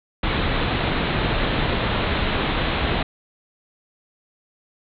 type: low-pass noise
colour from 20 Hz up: pink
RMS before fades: -22 dBFS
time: 0.23-3.03 s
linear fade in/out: 5 ms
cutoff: 4000 Hz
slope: 96 dB/octave
effects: none